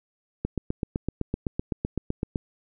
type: click train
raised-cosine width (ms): 3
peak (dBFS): -13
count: 16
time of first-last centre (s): 0.45-2.358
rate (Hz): 7.86
effects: none